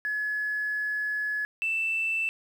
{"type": "tone pair in turn", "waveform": "sine", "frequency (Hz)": [1700, 2659], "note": ["G#6", "E7"], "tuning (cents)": [40, 14], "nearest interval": "minor sixth", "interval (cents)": 774, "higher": "second", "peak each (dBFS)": [-26, -24], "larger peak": "second", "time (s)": [[0.05, 1.45], [1.62, 2.29]], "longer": "first", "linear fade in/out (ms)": 0, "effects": ["tanh soft clip ceiling -21 dBFS", "9-bit"]}